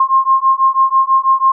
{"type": "beating tone pair", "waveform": "sine", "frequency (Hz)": [1062, 1068.1], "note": ["C6", "C6"], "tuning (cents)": [25, 35], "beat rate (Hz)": 6.1, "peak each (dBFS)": -12, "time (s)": [0, 1.52], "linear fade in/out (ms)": 5, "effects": []}